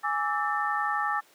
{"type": "tone cluster", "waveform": "sine", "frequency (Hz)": [830, 1158, 1309, 1789], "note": ["G#5", "D6", "E6", "A6"], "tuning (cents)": [-1, -25, -13, 28], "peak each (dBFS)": [-30, -31, -31, -31], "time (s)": [0.03, 1.21], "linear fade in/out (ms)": 20, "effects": ["pink hiss -58 dBFS RMS until 1.34 s", "high-pass 400 Hz 12 dB/octave"]}